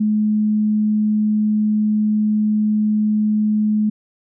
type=tone; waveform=sine; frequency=212.8 Hz; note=G#3; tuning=42 cents sharp; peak=-14 dBFS; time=0-3.9 s; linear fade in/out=10 ms; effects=none